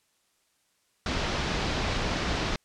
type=low-pass noise; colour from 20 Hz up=pink; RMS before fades=-29 dBFS; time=1.06-2.56 s; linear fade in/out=2 ms; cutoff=5400 Hz; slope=24 dB/octave; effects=white hiss -70 dBFS RMS until 2.64 s + low-pass 10000 Hz 12 dB/octave